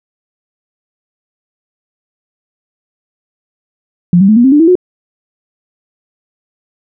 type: tone with pitch steps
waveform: sine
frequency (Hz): 175.3 / 194.51 / 215.8 / 239.5 / 265.7 / 294.8 / 327.1 / 363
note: F3 / G3 / A3 / A#3 / C4 / D4 / E4 / F#4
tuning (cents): +7 / -13 / -33 / +47 / +27 / +7 / -13 / -33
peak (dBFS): -3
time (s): 4.13-4.754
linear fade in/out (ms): 2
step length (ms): 78
effects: none